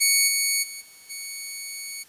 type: tone with level steps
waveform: 10% pulse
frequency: 2227 Hz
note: C#7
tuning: 7 cents sharp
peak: -8 / -12 / -26 / -39 / -24 dBFS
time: 0-2.04 s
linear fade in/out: 20 ms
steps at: 0.27 / 0.62 / 0.8 / 1.09 s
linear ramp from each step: 20 ms
effects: white hiss -54 dBFS RMS until 2.08 s + resampled to 32000 Hz